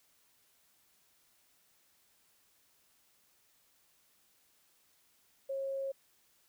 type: tone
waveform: sine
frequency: 543 Hz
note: C#5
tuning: 36 cents flat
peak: -34 dBFS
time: 5.49-5.92 s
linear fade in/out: 10 ms
effects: white hiss -70 dBFS RMS until 6.48 s